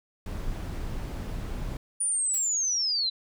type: noise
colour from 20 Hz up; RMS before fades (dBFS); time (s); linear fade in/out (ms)
brown; -33; 0.26-1.77; 2
type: linear sweep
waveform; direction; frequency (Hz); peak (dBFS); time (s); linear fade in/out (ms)
sine; down; 9550 to 3951; -24; 2-3.1; 10
type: noise with exponential decay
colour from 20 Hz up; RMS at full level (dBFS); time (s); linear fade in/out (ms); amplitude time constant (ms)
blue; -37; 2.34-2.61; 1; 58
effects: none